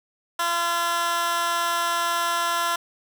15% pulse tone with high-pass filter, 341.8 Hz, F4, 37 cents flat, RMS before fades -24 dBFS, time 0.39-2.76 s, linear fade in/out 5 ms, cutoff 1100 Hz, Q 1.2, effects none

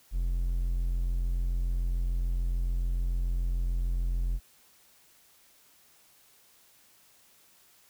triangle tone, 43.44 Hz, F1, 8 cents flat, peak -24 dBFS, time 0.11-4.4 s, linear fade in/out 50 ms, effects white hiss -61 dBFS RMS until 7.89 s

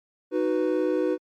triangle chord, B major, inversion first, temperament equal, 311.1 / 370 / 493.9 Hz, D#4 / F#4 / B4, 0 / 0 / 0 cents, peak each -24 dBFS, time 0.31-1.18 s, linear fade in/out 50 ms, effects MP3 64 kbps

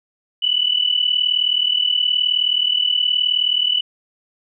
sine tone pair together, 2953 / 2992 Hz, F#7 / F#7, -4 / +19 cents, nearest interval unison, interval 23 cents, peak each -18 dBFS, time 0.42-3.81 s, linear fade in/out 10 ms, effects none

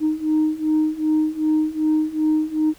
sine beating tone pair, 308.5 / 311.1 Hz, D#4 / D#4, -15 / 0 cents, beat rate 2.6 Hz, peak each -20 / -18 dBFS, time 0-2.74 s, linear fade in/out 50 ms, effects tanh soft clip ceiling -12 dBFS + pink hiss -50 dBFS RMS until 2.78 s

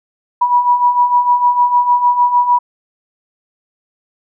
sine beating tone pair, 970 / 976.6 Hz, B5 / B5, -31 / -20 cents, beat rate 6.6 Hz, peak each -16 / -10 dBFS, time 0.41-2.59 s, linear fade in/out 10 ms, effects none

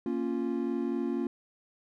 triangle chord, Bb minor, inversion none, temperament equal, 233.1 / 277.2 / 349.2 Hz, Bb3 / Db4 / F4, 0 / 0 / 0 cents, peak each -31 dBFS, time 0.06-1.27 s, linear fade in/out 2 ms, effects none

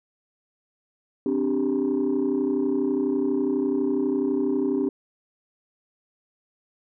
sine chord, C suspended second, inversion none, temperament equal, 261.6 / 293.7 / 392 Hz, C4 / D4 / G4, 0 / 0 / 0 cents, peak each -24 dBFS, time 1.26-4.89 s, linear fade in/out 2 ms, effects tanh soft clip ceiling -16 dBFS

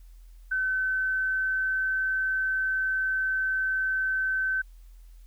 sine tone with pitch glide, 1525 to 1534.7 Hz, G6 to G6, -48 to -37 cents, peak -24 dBFS, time 0.51-4.62 s, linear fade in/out 10 ms, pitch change +11 cents, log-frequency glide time 0.71-2.05 s, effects added 42 Hz sine -46 dBFS peak until 5.26 s + white hiss -67 dBFS RMS until 5.26 s

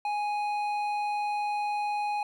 sine tone with hard clipping, 830.6 Hz, G#5, in tune, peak -29 dBFS, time 0.05-2.23 s, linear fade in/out 2 ms, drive 8 dB, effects none

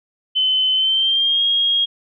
sine tone with pitch glide, 3047 to 3266 Hz, G7 to G#7, -50 to -30 cents, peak -14 dBFS, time 0.35-1.86 s, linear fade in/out 20 ms, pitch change +120 cents, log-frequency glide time 0.74-1.43 s, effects none

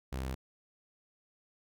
sawtooth tone, 65.4 Hz, C2, in tune, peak -31 dBFS, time 0.12-0.35 s, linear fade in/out 10 ms, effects none

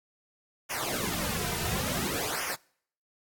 pink noise with flanger, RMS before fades -32 dBFS, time 0.69-2.56 s, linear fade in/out 20 ms, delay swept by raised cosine 0.24 to 3.64 ms, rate 0.57 Hz, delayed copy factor -0.95, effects noise-tail reverb RT60 0.6 s tail -25 dB re dry + AAC 64 kbps

